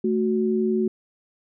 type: tone pair together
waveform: sine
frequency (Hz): 220 / 369.6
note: A3 / F#4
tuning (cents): 0 / -2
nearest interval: major sixth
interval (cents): 898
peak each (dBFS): -22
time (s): 0.04-0.88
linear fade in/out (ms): 5
effects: none